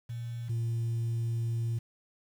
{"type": "tone pair in turn", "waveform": "sine", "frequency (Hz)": [117.9, 115.61], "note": ["A#2", "A#2"], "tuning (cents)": [20, -14], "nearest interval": "unison", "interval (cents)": 34, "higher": "first", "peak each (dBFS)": [-34, -26], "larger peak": "second", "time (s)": [[0.09, 0.49], [0.49, 1.79]], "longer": "second", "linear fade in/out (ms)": 10, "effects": ["tanh soft clip ceiling -27 dBFS", "9-bit"]}